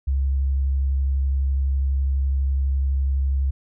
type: tone with vibrato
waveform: sine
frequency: 67.8 Hz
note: C#2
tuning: 38 cents flat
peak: -18 dBFS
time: 0.07-3.51 s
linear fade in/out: 10 ms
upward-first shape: sine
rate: 12 Hz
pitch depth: 15 cents each way
effects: none